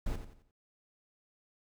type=noise with echo; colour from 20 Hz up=brown; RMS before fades=-33 dBFS; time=0.06-0.16 s; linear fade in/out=5 ms; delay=88 ms; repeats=4; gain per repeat=-9 dB; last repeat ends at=0.512 s; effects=none